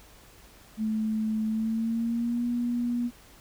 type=tone with pitch glide; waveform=sine; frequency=218 to 240.5 Hz; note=A3 to B3; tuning=-16 to -46 cents; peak=-25 dBFS; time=0.77-3.11 s; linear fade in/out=50 ms; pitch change=+170 cents; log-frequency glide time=1.46-2.45 s; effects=added 50 Hz sine -58 dBFS peak until 3.4 s + pink hiss -54 dBFS RMS until 3.4 s